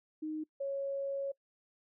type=tone pair in turn; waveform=sine; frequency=310 / 552.4 Hz; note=D#4 / C#5; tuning=-6 / -6 cents; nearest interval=minor seventh; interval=1000 cents; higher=second; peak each=-35 / -33 dBFS; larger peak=second; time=0.22-0.44 / 0.6-1.32 s; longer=second; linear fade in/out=10 ms; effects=noise-tail reverb RT60 0.1 s tail -23 dB re dry